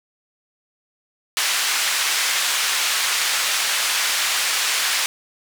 pink band-pass noise, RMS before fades -21 dBFS, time 1.37-5.06 s, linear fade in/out 0 ms, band 1600 to 9700 Hz, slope 12 dB/octave, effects none

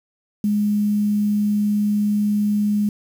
sine tone with quantisation, 207.7 Hz, G#3, in tune, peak -16 dBFS, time 0.44-2.89 s, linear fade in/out 2 ms, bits 7, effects none

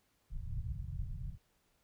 pink low-pass noise, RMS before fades -40 dBFS, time 0.3-1.38 s, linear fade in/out 50 ms, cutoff 150 Hz, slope 48 dB/octave, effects pink hiss -75 dBFS RMS until 1.83 s

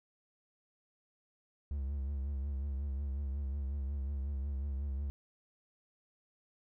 triangle tone with vibrato, 69.3 Hz, C#2, in tune, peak -32 dBFS, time 1.71-5.1 s, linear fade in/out 0 ms, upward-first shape triangle, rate 5.5 Hz, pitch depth 91 cents each way, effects none

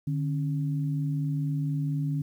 sine tone pair together, 148.7 / 273 Hz, D3 / C#4, +22 / -26 cents, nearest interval major seventh, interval 1052 cents, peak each -26 / -34 dBFS, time 0.07-2.22 s, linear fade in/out 5 ms, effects 10-bit

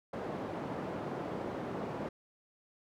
white band-pass noise, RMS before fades -39 dBFS, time 0.13-2.09 s, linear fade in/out 5 ms, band 130 to 600 Hz, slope 12 dB/octave, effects none

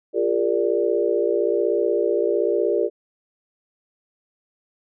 sine chord, Bb dominant seventh, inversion second, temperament equal with one note detuned, 349.2 / 405.1 / 466.2 / 587.3 Hz, F4 / Ab4 / Bb4 / D5, 0 / -43 / 0 / 0 cents, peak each -24 / -22 / -23 / -25 dBFS, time 0.13-2.9 s, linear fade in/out 50 ms, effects none

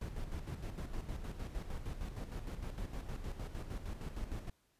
brown noise with tremolo, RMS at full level -40 dBFS, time 0.01-4.5 s, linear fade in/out 5 ms, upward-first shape square, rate 6.5 Hz, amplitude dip 55%, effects pink hiss -75 dBFS RMS until 4.79 s + resampled to 32000 Hz

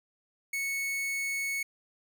45% pulse tone, 2209 Hz, C#7, 7 cents flat, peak -30 dBFS, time 0.53-1.63 s, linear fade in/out 5 ms, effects none

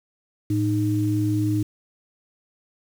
sine tone pair together, 110 / 307.9 Hz, A2 / D#4, 0 / -18 cents, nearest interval octave + tritone, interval 1782 cents, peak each -22 dBFS, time 0.5-1.63 s, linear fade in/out 5 ms, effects 7-bit

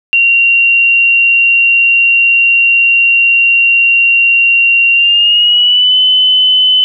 sine tone with pitch glide, 2758 to 3025 Hz, F7 to F#7, -22 to +38 cents, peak -5 dBFS, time 0.13-6.84 s, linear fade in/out 0 ms, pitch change +160 cents, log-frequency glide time 4.93-5.97 s, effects none

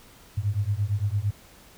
sine beating tone pair, 98 / 106.8 Hz, G2 / G#2, 0 / +49 cents, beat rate 8.8 Hz, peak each -26 dBFS, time 0.37-1.31 s, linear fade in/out 10 ms, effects pink hiss -52 dBFS RMS until 1.77 s

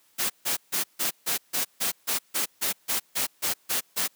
white noise bursts, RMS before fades -26 dBFS, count 15, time 0.18-4.08 s, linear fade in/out 20 ms, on 120 ms, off 150 ms, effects white hiss -63 dBFS RMS until 4.15 s + high-pass 150 Hz 12 dB/octave

